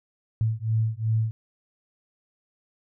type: beating tone pair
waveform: sine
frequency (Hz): 109.8 / 112.5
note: A2 / A2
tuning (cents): -3 / +39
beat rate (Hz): 2.7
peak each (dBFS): -25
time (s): 0.41-1.31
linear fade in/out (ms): 0
effects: none